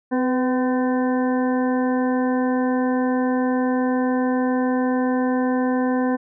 harmonic tone with a mistuned harmonic, 255.2 Hz, C4, 43 cents flat, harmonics 1 / 2 / 3 / 4 / 6 / 7, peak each -19 / -25 / -29 / -31 / -35 / -36 dBFS, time 0.11-6.17 s, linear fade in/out 20 ms, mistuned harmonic 2, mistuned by -29 cents, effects none

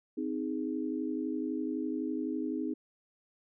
sine chord, Ab major, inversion first, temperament just, 259.6 / 311.5 / 415.3 Hz, C4 / Eb4 / Ab4, -13 / +2 / 0 cents, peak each -35 / -34 / -40 dBFS, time 0.17-2.74 s, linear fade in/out 10 ms, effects none

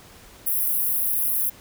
white high-pass noise, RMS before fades -23 dBFS, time 0.46-1.5 s, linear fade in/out 10 ms, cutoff 10000 Hz, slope 96 dB/octave, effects pink hiss -48 dBFS RMS until 1.6 s

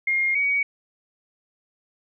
sine tone pair in turn, 2130 / 2254 Hz, C7 / C#7, +30 / +28 cents, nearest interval minor second, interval 98 cents, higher second, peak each -19 dBFS, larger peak neither, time 0.07-0.35 / 0.35-0.63 s, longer neither, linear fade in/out 5 ms, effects none

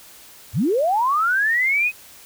sine linear sweep, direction up, 75 to 2555 Hz, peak -16 dBFS, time 0.53-1.92 s, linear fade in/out 50 ms, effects white hiss -45 dBFS RMS until 2.25 s

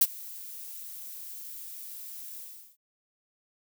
violet noise with ADSR envelope, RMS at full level -18 dBFS, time 0.01-2.77 s, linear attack 8 ms, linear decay 42 ms, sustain -24 dB, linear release 400 ms, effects none

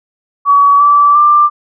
sine tone with pitch steps, 1134 / 1159.2 / 1184.9 Hz, C#6 / D6 / D6, +39 / -23 / +15 cents, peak -4 dBFS, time 0.45-1.5 s, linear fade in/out 50 ms, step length 350 ms, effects none

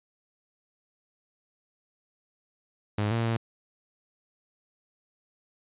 sawtooth tone with pitch steps, 104.5 / 115.2 / 114.4 Hz, G#2 / A#2 / A#2, +11 / -20 / -32 cents, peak -21 dBFS, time 2.98-3.37 s, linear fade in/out 5 ms, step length 130 ms, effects resampled to 8000 Hz

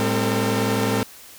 sawtooth tone cluster, 111 / 202.2 / 261.8 / 453 Hz, A2 / G#3 / C4 / A#4, +16 / -46 / +1 / -50 cents, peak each -21 dBFS, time 0-1.03 s, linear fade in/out 0 ms, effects white hiss -44 dBFS RMS until 1.38 s

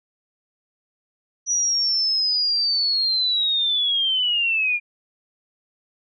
sine linear sweep, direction down, 5880 to 2388 Hz, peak -18 dBFS, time 1.46-4.8 s, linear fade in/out 50 ms, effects none

